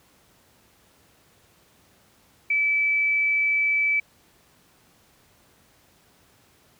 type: tone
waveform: sine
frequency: 2307 Hz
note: D7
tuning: 31 cents flat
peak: -19 dBFS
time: 2.5-4 s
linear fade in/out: 5 ms
effects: pink hiss -59 dBFS RMS until 6.79 s + high-pass 60 Hz 12 dB/octave